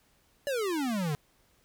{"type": "exponential sweep", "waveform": "square", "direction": "down", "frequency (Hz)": [587, 140], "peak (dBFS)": -29, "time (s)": [0.47, 1.15], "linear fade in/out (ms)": 0, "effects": ["pink hiss -67 dBFS RMS until 1.64 s"]}